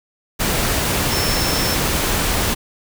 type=tone in noise; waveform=sine; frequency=5350 Hz; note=E8; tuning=25 cents sharp; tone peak=-24 dBFS; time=1.1-1.76 s; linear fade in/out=20 ms; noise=pink; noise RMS=-19 dBFS; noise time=0.39-2.55 s; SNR=-8 dB; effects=none